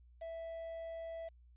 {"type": "tone with quantisation", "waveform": "triangle", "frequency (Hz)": 659.3, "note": "E5", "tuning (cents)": 0, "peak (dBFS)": -40, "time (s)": [0.21, 1.29], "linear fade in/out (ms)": 10, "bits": 10, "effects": ["added 60 Hz sine -59 dBFS peak until 1.56 s", "resampled to 8000 Hz"]}